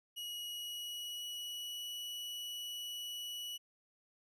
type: tone with pitch glide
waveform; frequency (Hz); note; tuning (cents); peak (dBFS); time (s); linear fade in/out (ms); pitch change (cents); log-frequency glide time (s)
40% pulse; 2905 to 2940; F#7 to F#7; -32 to -12; -40; 0.16-3.58; 20; +20; 0.48-1.84
effects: none